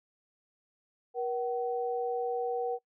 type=tone pair together; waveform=sine; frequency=478 / 758 Hz; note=A#4 / F#5; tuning=+43 / +42 cents; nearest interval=minor sixth; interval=799 cents; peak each=-31 / -34 dBFS; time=1.14-2.79 s; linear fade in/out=50 ms; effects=noise-tail reverb RT60 0.1 s tail -24 dB re dry